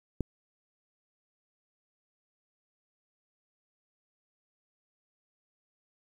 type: click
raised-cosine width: 3 ms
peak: -17 dBFS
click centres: 0.207 s
effects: 9-bit